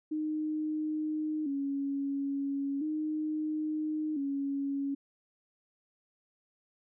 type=tone with vibrato; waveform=sine; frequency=292.8 Hz; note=D4; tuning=5 cents flat; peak=-30 dBFS; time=0.11-4.95 s; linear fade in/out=10 ms; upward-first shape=square; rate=0.37 Hz; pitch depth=88 cents each way; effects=none